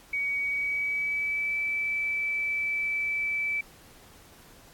sine tone with pitch glide, 2255 to 2313 Hz, C#7 to D7, +29 to -27 cents, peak -26 dBFS, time 0.13-3.61 s, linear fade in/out 5 ms, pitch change +44 cents, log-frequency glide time 0.42-1.56 s, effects pink hiss -54 dBFS RMS until 4.73 s + AAC 64 kbps

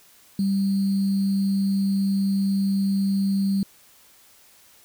sine tone with sample-and-hold, 196 Hz, G3, in tune, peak -19 dBFS, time 0.39-3.63 s, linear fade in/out 2 ms, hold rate 4410 Hz, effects white hiss -54 dBFS RMS until 4.84 s

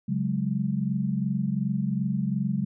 sine chord, C# suspended fourth, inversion none, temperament equal, 138.59 / 185 / 207.7 Hz, C#3 / F#3 / G#3, 0 / 0 / 0 cents, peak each -29 / -28 / -28 dBFS, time 0.08-2.65 s, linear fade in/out 10 ms, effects none

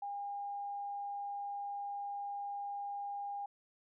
sine tone, 808 Hz, G#5, 48 cents flat, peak -38 dBFS, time 0.02-3.46 s, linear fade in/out 5 ms, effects none

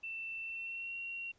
sine tone with pitch glide, 2676 to 2743 Hz, E7 to F7, +25 to -32 cents, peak -39 dBFS, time 0.03-1.32 s, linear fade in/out 10 ms, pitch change +43 cents, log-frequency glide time 0.42-0.96 s, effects pink hiss -71 dBFS RMS until 1.38 s + resampled to 16000 Hz

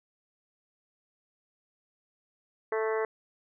harmonic tone, 220 Hz, A3, in tune, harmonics 2 / 3 / 4 / 5 / 6 / 7 / 8 / 9, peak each -28 / -37 / -38 / -38 / -43 / -43 / -42 / -41 dBFS, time 2.72-3.05 s, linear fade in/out 2 ms, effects none

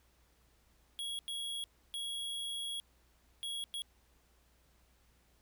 square tone bursts at uneven times, 3322 Hz, G#7, in tune, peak -38 dBFS, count 5, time 0.99-1.19 / 1.28-1.64 / 1.94-2.8 / 3.43-3.64 / 3.74-3.82 s, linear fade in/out 0 ms, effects added 60 Hz sine -69 dBFS peak until 5.41 s + pink hiss -71 dBFS RMS until 5.41 s

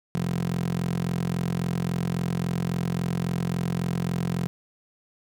15% pulse tone with high-pass filter, 43.65 Hz, F1, in tune, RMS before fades -27 dBFS, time 0.15-4.47 s, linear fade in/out 0 ms, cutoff 160 Hz, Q 3.2, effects none

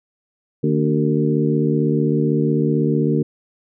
harmonic tone with a mistuned harmonic, 75.8 Hz, D#2, 45 cents flat, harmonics 2 / 3 / 4 / 5 / 6, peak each -19 / -21 / -22 / -23 / -24 dBFS, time 0.63-3.23 s, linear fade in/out 10 ms, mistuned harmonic 4, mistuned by -55 cents, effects none

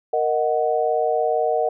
sine chord, D# minor, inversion second, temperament equal, 466.2 / 622.3 / 740 Hz, A#4 / D#5 / F#5, 0 / 0 / 0 cents, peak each -22 dBFS, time 0.13-1.69 s, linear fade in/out 5 ms, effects none

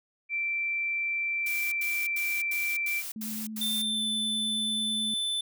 sine tone, 2344 Hz, D7, 4 cents flat, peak -27 dBFS, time 0.29-3.03 s, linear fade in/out 50 ms
blue noise bursts, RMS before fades -37 dBFS, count 7, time 1.46-3.82 s, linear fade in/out 5 ms, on 260 ms, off 90 ms
sine tone with vibrato, 217.3 Hz, A3, 21 cents flat, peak -35 dBFS, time 3.16-5.14 s, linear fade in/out 2 ms, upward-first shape sine, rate 9.3 Hz, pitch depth 15 cents each way
square tone with pitch glide, 3569 to 3520 Hz, A7 to A7, +24 to 0 cents, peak -28 dBFS, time 3.61-5.41 s, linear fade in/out 5 ms, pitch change -24 cents, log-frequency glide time 3.85-4.04 s
effects none

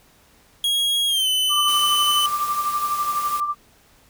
45% pulse tone with pitch glide, 3298 to 3024 Hz, G#7 to F#7, -13 to +37 cents, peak -18 dBFS, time 0.64-2.26 s, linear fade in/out 2 ms, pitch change -150 cents, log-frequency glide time 1.07-1.28 s
sine tone with tremolo, 1181 Hz, D6, 9 cents sharp, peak -18 dBFS, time 1.49-3.55 s, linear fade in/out 50 ms, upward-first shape sine, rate 12 Hz, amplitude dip 55%
white noise, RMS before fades -34 dBFS, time 1.68-3.4 s, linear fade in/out 0 ms
effects pink hiss -55 dBFS RMS until 4.09 s

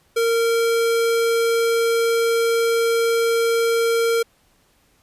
square tone, 461 Hz, A#4, 19 cents flat, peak -17 dBFS, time 0.16-4.23 s, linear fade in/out 10 ms, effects pink hiss -60 dBFS RMS until 5.02 s + resampled to 32000 Hz

